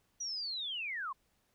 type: linear sweep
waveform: sine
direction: down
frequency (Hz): 5880 to 997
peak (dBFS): -36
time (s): 0.2-1.13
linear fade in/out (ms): 10
effects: pink hiss -75 dBFS RMS until 1.54 s